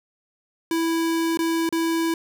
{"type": "tone with dropouts", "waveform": "square", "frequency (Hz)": 329.6, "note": "E4", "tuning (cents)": 0, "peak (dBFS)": -21, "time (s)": [0.71, 2.14], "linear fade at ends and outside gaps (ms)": 2, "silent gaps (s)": [[1.373, 1.39], [1.691, 1.725]], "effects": []}